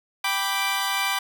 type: chord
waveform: 15% pulse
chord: G major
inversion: none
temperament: equal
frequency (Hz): 784 / 987.8 / 1174.7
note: G5 / B5 / D6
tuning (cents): 0 / 0 / 0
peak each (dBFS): -21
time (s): 0.24-1.19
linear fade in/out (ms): 5
effects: none